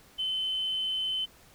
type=tone; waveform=sine; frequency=3055 Hz; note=G7; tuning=45 cents flat; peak=-27 dBFS; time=0.18-1.26 s; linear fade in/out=20 ms; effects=tanh soft clip ceiling -23 dBFS + pink hiss -57 dBFS RMS until 1.54 s